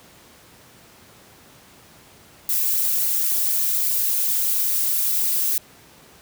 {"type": "noise with flanger", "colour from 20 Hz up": "violet", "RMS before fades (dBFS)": -21, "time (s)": [2.49, 5.58], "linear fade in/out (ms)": 2, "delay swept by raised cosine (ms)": [0.45, 3.45], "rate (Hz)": 3.6, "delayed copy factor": 0.5, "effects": ["pink hiss -49 dBFS RMS until 6.21 s", "high-pass 80 Hz 12 dB/octave"]}